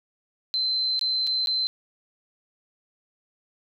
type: tone with dropouts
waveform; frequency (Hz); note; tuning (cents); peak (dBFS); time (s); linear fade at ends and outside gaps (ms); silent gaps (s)
sine; 4082; C8; -44; -22; 0.54-1.67; 0; 0.993-1.012 / 1.268-1.273 / 1.46-1.472
effects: none